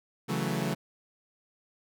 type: chord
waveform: sawtooth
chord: F# minor seventh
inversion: second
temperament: equal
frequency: 138.59 / 164.81 / 185 / 220 Hz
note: C#3 / E3 / F#3 / A3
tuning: 0 / 0 / 0 / 0 cents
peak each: -30 dBFS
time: 0.28-0.75 s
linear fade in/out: 20 ms
effects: none